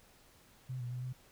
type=tone with pitch steps; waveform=sine; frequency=128.5 / 122 / 124.8 / 127.1 Hz; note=C3 / B2 / B2 / C3; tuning=-31 / -21 / +19 / -50 cents; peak=-37 dBFS; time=0.69-1.13 s; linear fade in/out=10 ms; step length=110 ms; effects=pink hiss -63 dBFS RMS until 1.31 s